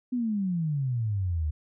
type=exponential sweep; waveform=sine; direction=down; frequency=255.5 to 73.42 Hz; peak=-25 dBFS; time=0.12-1.51 s; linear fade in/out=10 ms; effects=none